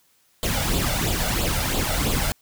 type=noise with flanger; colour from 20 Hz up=pink; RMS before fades=-23 dBFS; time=0.43-2.32 s; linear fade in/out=0 ms; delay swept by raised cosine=0.25 to 1.45 ms; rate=3 Hz; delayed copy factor=+0.65; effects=white hiss -62 dBFS RMS until 2.41 s